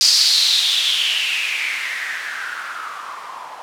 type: noise with low-pass filter sweep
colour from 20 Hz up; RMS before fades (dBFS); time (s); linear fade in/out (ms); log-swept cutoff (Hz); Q
violet; -20; 0.01-3.62; 0; 5000 to 890; 5.7
effects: none